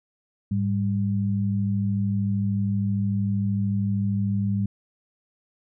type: tone pair together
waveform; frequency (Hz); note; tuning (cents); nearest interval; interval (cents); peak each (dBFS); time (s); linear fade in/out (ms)
sine; 104.9 / 198.02; G#2 / G3; +18 / +18; major seventh; 1100; -24; 0.51-4.66; 5
effects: none